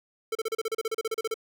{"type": "tone bursts", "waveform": "square", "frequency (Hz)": 445.4, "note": "A4", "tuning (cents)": 21, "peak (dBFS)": -27, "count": 16, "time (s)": [0.32, 1.342], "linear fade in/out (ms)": 5, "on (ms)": 32, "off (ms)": 34, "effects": []}